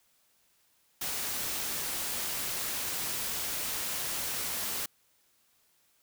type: noise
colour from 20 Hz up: white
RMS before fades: -34 dBFS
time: 1.01-4.86 s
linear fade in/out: 5 ms
effects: white hiss -69 dBFS RMS until 6.02 s